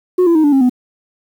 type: tone with pitch steps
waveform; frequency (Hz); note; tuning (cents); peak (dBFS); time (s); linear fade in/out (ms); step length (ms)
sine; 363.9 / 337.6 / 313.2 / 290.5 / 269.5 / 250; F#4 / E4 / D#4 / D4 / C#4 / B3; -29 / +41 / +11 / -19 / -49 / +21; -5; 0.18-0.696; 10; 86
effects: tanh soft clip ceiling -7 dBFS + 7-bit